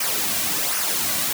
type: noise with flanger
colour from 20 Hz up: white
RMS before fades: -23 dBFS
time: 0-1.33 s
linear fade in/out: 5 ms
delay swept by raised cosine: 0.25 to 2.35 ms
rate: 1.3 Hz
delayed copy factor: -0.55
effects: none